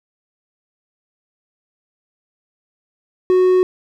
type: tone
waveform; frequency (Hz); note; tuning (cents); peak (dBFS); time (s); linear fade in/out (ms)
triangle; 368.2; F#4; -8; -8; 3.3-3.63; 0
effects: none